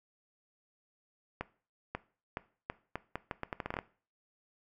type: accelerating click train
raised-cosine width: 0.5 ms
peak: -20 dBFS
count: 15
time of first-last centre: 1.41-3.789 s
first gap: 540 ms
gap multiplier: 0.78
effects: noise-tail reverb RT60 0.4 s tail -18 dB re dry